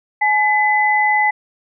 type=tone pair together; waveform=sine; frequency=846 / 2010 Hz; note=G#5 / B6; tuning=+32 / +30 cents; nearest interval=octave + minor third; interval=1498 cents; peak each=-15 dBFS; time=0.21-1.31 s; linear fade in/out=10 ms; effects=none